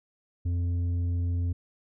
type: tone with tanh clipping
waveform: sine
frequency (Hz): 87.31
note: F2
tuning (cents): 0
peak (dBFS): -26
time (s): 0.45-1.53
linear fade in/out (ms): 10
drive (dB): 6
effects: none